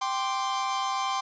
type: chord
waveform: 45% pulse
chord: G suspended fourth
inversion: none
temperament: equal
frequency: 784 / 1046.5 / 1174.7 Hz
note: G5 / C6 / D6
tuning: 0 / 0 / 0 cents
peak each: -31 / -29 / -35 dBFS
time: 0.01-1.21 s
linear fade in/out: 10 ms
effects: resampled to 16000 Hz